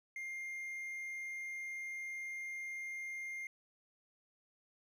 triangle tone, 2113 Hz, C7, 16 cents sharp, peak -39 dBFS, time 0.16-3.47 s, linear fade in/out 2 ms, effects none

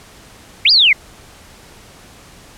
sine linear two-way sweep, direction up then down, 1965 to 5010 to 1995 Hz, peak -7 dBFS, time 0.65-0.93 s, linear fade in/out 5 ms, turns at 0.71 s, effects pink hiss -42 dBFS RMS until 2.57 s + low-pass 11000 Hz 12 dB/octave

